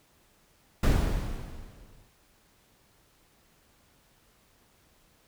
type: noise with exponential decay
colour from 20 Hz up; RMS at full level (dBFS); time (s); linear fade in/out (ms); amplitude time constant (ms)
brown; -19; 0.83-2.08; 5; 270
effects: pink hiss -64 dBFS RMS until 5.27 s